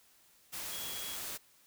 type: tone in noise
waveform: sine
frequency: 3322 Hz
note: G#7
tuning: in tune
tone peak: -45 dBFS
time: 0.71-1.17 s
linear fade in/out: 20 ms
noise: white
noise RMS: -41 dBFS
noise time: 0.52-1.38 s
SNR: -7 dB
effects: white hiss -65 dBFS RMS until 1.66 s

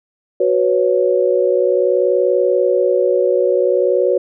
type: chord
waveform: sine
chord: F# suspended fourth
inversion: none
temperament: equal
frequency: 370 / 493.9 / 554.4 Hz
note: F#4 / B4 / C#5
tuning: 0 / 0 / 0 cents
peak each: -16 dBFS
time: 0.4-4.18 s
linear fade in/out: 5 ms
effects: none

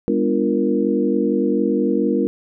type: tone cluster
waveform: sine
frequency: 204.1 / 248.4 / 295.3 / 346 / 468.1 Hz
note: G#3 / B3 / D4 / F4 / A#4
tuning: -30 / +10 / +10 / -16 / +7 cents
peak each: -22 dBFS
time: 0.08-2.27 s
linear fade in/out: 0 ms
effects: none

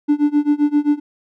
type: tone with tremolo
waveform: triangle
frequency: 293.7 Hz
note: D4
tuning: in tune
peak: -7 dBFS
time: 0.08-1 s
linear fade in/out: 20 ms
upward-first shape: sine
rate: 7.6 Hz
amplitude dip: 95%
effects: tanh soft clip ceiling -5 dBFS

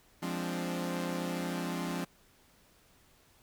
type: chord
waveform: sawtooth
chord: D half-diminished seventh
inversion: first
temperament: equal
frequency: 174.61 / 207.7 / 261.6 / 293.7 Hz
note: F3 / Ab3 / C4 / D4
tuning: 0 / 0 / 0 / 0 cents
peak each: -32 / -38 / -35 / -37 dBFS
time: 0.22-2.05 s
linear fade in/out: 10 ms
effects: pink hiss -64 dBFS RMS until 3.42 s

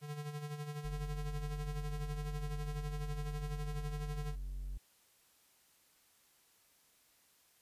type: tone with tremolo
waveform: square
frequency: 147.9 Hz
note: D3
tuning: 13 cents sharp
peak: -39 dBFS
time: 0.01-4.36 s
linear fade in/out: 50 ms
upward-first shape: sine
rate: 12 Hz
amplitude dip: 60%
type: tone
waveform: triangle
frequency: 46.25 Hz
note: F#1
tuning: in tune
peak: -37 dBFS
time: 0.84-4.78 s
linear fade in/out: 10 ms
effects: white hiss -69 dBFS RMS until 7.61 s + resampled to 32000 Hz

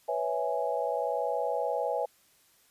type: chord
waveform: sine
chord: C# minor seventh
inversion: third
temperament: equal with one note detuned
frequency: 493.9 / 554.4 / 655.5 / 830.6 Hz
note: B4 / C#5 / E5 / G#5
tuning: 0 / 0 / -10 / 0 cents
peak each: -33 dBFS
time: 0.08-2.06 s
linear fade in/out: 10 ms
effects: white hiss -64 dBFS RMS until 2.7 s + resampled to 32000 Hz

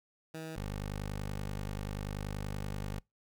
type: tone pair in turn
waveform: 15% pulse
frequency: 160 / 50.4 Hz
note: D#3 / G1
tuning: +49 / +49 cents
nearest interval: octave + minor sixth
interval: 2000 cents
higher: first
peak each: -34 / -30 dBFS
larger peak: second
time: 0.34-0.56 / 0.56-3 s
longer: second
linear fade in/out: 5 ms
effects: noise-tail reverb RT60 0.2 s tail -26 dB re dry

